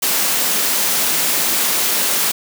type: high-pass noise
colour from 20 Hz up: white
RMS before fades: -17 dBFS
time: 0.02-2.32 s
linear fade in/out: 10 ms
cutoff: 150 Hz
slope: 96 dB/octave
effects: none